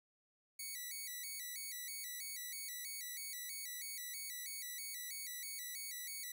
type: tone with vibrato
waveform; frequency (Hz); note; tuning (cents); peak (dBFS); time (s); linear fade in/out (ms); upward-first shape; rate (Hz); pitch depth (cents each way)
5% pulse; 2093; C7; 0; -34; 0.59-6.32; 5; square; 3.1; 110
effects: none